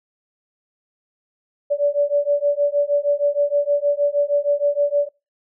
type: beating tone pair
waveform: sine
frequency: 574 / 580.4 Hz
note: D5 / D5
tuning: -40 / -21 cents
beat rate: 6.4 Hz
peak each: -19 / -19 dBFS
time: 1.7-5.09 s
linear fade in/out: 20 ms
effects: noise-tail reverb RT60 0.3 s tail -26 dB re dry